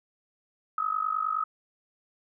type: tone with amplitude modulation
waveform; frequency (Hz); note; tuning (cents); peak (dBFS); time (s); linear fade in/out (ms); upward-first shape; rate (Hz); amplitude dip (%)
sine; 1275; D#6; +42; -22; 0.78-1.44; 2; sine; 49.6; 85
effects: none